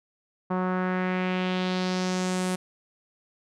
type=tone with low-pass filter sweep; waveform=sawtooth; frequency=183.8 Hz; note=F#3; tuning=11 cents flat; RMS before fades=-27 dBFS; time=0.5-2.56 s; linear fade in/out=10 ms; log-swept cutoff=1100 to 9900 Hz; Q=2.1; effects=none